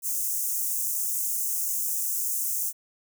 white high-pass noise, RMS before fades -28 dBFS, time 0.02-2.73 s, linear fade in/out 50 ms, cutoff 6200 Hz, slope 48 dB/octave, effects none

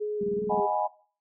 sine tone with vibrato, 415.3 Hz, G#4, in tune, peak -27 dBFS, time 0-0.67 s, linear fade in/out 20 ms, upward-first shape square, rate 2.6 Hz, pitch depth 23 cents each way
sine tone bursts, 203.6 Hz, G#3, 34 cents flat, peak -30 dBFS, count 8, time 0.21-0.599 s, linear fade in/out 2 ms, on 25 ms, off 27 ms
sine chord, G# minor seventh, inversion second, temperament equal, 622.3 / 740 / 830.6 / 987.8 Hz, D#5 / F#5 / G#5 / B5, 0 / 0 / 0 / 0 cents, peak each -30 / -31 / -27 / -32 dBFS, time 0.49-0.88 s, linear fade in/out 20 ms
effects noise-tail reverb RT60 0.4 s tail -18 dB re dry

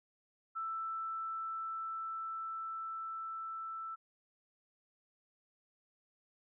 sine tone with level ramp, 1325 Hz, E6, 9 cents sharp, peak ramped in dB -36 to -40 dBFS, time 0.55-3.96 s, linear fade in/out 20 ms, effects none

